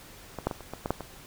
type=clicks; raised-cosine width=1 ms; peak=-20 / -11 / -18 / -29 / -21 / -16 / -11 / -22 dBFS; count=8; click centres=0.387 / 0.47 / 0.512 / 0.607 / 0.736 / 0.859 / 0.906 / 1.007 s; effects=pink hiss -49 dBFS RMS until 1.26 s